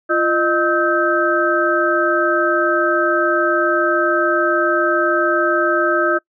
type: tone cluster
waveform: sine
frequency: 345.1 / 613 / 1286 / 1559 Hz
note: F4 / D#5 / E6 / G6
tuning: -21 / -26 / -43 / -10 cents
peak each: -19 dBFS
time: 0.09-6.19 s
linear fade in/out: 20 ms
effects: noise-tail reverb RT60 0.1 s tail -25 dB re dry